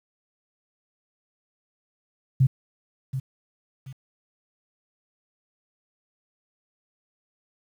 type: tone with echo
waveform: sine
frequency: 132.2 Hz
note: C3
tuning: 18 cents sharp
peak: -14 dBFS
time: 2.4-2.47 s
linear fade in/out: 10 ms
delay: 730 ms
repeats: 2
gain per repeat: -11 dB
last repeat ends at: 3.93 s
effects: 9-bit